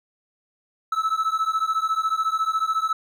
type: beating tone pair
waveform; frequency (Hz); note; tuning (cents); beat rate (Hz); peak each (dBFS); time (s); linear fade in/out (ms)
triangle; 1300 / 1314; E6 / E6; -24 / -6; 14; -22 / -22; 0.92-2.93; 5
effects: none